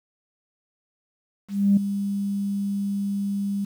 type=tone with ADSR envelope; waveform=sine; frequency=200 Hz; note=G3; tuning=35 cents sharp; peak=-12 dBFS; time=1.48-3.65 s; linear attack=290 ms; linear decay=5 ms; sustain=-11 dB; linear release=8 ms; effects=tanh soft clip ceiling -8 dBFS + 8-bit